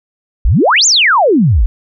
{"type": "exponential two-way sweep", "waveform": "sine", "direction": "up then down", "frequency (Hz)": [42, 7450, 42], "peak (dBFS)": -6, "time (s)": [0.45, 1.66], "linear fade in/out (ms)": 0, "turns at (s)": 0.86, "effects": []}